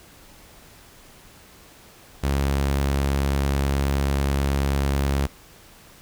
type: tone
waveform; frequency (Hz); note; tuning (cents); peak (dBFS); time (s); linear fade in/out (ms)
sawtooth; 69.3; C#2; 0; -16; 2.23-5.27; 10
effects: pink hiss -49 dBFS RMS until 6.01 s